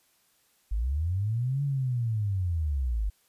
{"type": "linear two-way sweep", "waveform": "sine", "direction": "up then down", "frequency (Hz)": [47.6, 143.5, 47.6], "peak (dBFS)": -25, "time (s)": [0.71, 3.1], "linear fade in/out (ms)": 10, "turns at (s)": 1.63, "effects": ["white hiss -67 dBFS RMS until 3.28 s", "resampled to 32000 Hz"]}